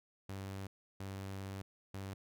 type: tone bursts at uneven times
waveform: sawtooth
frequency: 97.1 Hz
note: G2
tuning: 16 cents flat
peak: -38 dBFS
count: 3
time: 0.29-0.67 / 1-1.62 / 1.94-2.14 s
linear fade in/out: 5 ms
effects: none